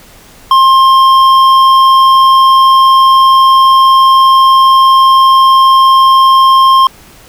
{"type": "tone with hard clipping", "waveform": "triangle", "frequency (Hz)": 1061, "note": "C6", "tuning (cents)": 24, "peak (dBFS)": -4, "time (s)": [0.51, 6.87], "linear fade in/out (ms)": 2, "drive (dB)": 11, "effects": ["pink hiss -38 dBFS RMS until 7.28 s"]}